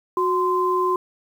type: tone pair together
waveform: sine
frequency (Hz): 366.4 / 1036.3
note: F#4 / C6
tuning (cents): -17 / -17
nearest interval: octave + tritone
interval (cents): 1800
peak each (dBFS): -21 / -20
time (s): 0.17-0.96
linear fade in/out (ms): 2
effects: 8-bit